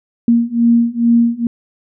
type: beating tone pair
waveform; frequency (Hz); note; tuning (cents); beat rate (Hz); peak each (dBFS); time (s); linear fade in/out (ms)
sine; 233.1 / 235.4; A#3 / A#3; 0 / +17; 2.3; -13 / -12; 0.28-1.47; 2
effects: none